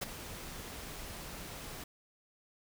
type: noise with ADSR envelope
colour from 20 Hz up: pink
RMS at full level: -33 dBFS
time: 0.01-1.84 s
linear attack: 13 ms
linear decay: 21 ms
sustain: -12 dB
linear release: 5 ms
effects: none